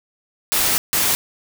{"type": "noise bursts at uneven times", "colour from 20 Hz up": "white", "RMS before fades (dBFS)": -18, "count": 2, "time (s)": [[0.52, 0.78], [0.93, 1.15]], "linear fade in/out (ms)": 0, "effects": []}